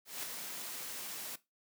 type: noise with ADSR envelope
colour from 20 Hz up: white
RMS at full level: -39 dBFS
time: 0.05-1.36 s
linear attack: 180 ms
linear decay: 10 ms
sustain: -4 dB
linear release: 8 ms
effects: noise-tail reverb RT60 0.2 s tail -17 dB re dry + high-pass 150 Hz 12 dB/octave